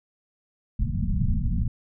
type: low-pass noise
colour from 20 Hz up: pink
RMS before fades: -24 dBFS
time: 0.79-1.68 s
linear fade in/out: 5 ms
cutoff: 230 Hz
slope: 96 dB/octave
effects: none